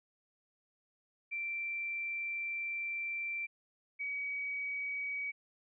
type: tone pair in turn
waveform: sine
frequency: 2349 / 2267 Hz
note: D7 / C#7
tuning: 0 / +38 cents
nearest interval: minor second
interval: 62 cents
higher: first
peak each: -35 / -35 dBFS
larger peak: neither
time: 1.31-3.47 / 3.99-5.32 s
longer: first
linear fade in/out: 20 ms
effects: none